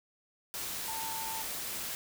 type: tone in noise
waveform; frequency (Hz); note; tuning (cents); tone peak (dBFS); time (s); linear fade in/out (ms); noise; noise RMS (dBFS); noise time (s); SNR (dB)
sine; 895; A5; +29; -39; 0.88-1.42; 0; white; -38; 0.54-1.95; -4
effects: none